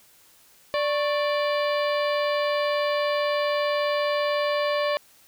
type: harmonic tone with a mistuned harmonic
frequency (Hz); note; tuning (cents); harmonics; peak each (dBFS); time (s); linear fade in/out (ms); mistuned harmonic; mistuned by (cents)
587.3; D5; 0; 1 / 2 / 3 / 4 / 5 / 6 / 7 / 8; -23 / -29 / -33 / -35 / -37 / -39 / -40 / -41; 0.74-4.97; 0; 2; -110
effects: white hiss -56 dBFS RMS until 5.27 s